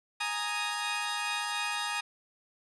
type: chord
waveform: 15% pulse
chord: Ab suspended second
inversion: none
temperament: equal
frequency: 830.6 / 932.3 / 1244.5 Hz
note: Ab5 / Bb5 / Eb6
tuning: 0 / 0 / 0 cents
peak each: -29 dBFS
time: 0.2-2.01 s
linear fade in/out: 10 ms
effects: resampled to 24000 Hz